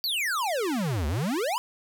square exponential two-way sweep, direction down then up, 4699 to 69.2 to 1044 Hz, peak -26 dBFS, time 0.04-1.58 s, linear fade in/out 0 ms, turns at 1.07 s, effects none

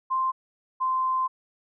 sine tone pair in turn, 1046.5 / 1038.7 Hz, C6 / C6, 0 / -13 cents, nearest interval unison, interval 13 cents, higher first, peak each -22 dBFS, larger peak neither, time 0.1-0.32 / 0.8-1.28 s, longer second, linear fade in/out 20 ms, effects none

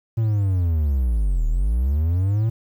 triangle linear two-way sweep, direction down then up, 115 to 36.71 to 115 Hz, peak -15 dBFS, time 0.17-2.5 s, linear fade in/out 10 ms, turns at 1.47 s, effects 9-bit

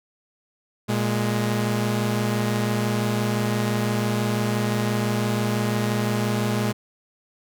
sawtooth tone pair together, 117 / 208.1 Hz, A#2 / G#3, +7 / +4 cents, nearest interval minor seventh, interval 997 cents, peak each -20 dBFS, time 0.88-6.73 s, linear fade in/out 20 ms, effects none

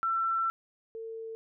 sine tone pair in turn, 1343 / 449.6 Hz, E6 / A4, +32 / +37 cents, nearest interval octave + perfect fifth, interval 1895 cents, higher first, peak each -26 / -37 dBFS, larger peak first, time 0.03-0.5 / 0.95-1.35 s, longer first, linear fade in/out 0 ms, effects none

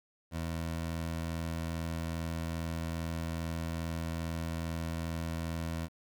20% pulse tone, 82.41 Hz, E2, in tune, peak -29 dBFS, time 0.31-5.89 s, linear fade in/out 50 ms, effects 10-bit

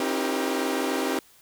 sawtooth tone cluster, 268.1 / 311.8 / 339 / 391.2 / 476.9 Hz, C4 / D#4 / E4 / G4 / A#4, +42 / +4 / +49 / -4 / +39 cents, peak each -25 / -27 / -31 / -26 / -29 dBFS, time 0-1.19 s, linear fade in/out 2 ms, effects white hiss -56 dBFS RMS until 1.41 s

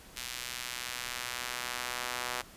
sawtooth tone with high-pass filter sweep, 123.47 Hz, B2, in tune, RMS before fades -38 dBFS, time 0.16-2.42 s, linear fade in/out 10 ms, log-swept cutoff 2700 to 950 Hz, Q 0.71, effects pink hiss -53 dBFS RMS until 2.56 s + resampled to 32000 Hz

